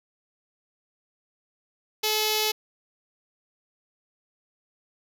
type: tone with notch filter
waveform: 5% pulse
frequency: 430.1 Hz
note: A4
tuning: 39 cents flat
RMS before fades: -25 dBFS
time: 2.03-2.52 s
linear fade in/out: 10 ms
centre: 1500 Hz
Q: 0.95
effects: none